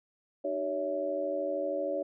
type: tone cluster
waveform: sine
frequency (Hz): 303 / 383.2 / 564 / 657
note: D#4 / G4 / C#5 / E5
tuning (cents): -46 / -39 / +30 / -6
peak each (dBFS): -38 / -38 / -31 / -38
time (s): 0.44-2.03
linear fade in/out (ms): 10
effects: none